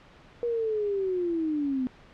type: linear sweep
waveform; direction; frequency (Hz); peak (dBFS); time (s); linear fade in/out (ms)
sine; down; 480 to 250; -25; 0.43-1.87; 0
effects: pink hiss -53 dBFS RMS until 2.13 s + low-pass 3000 Hz 12 dB/octave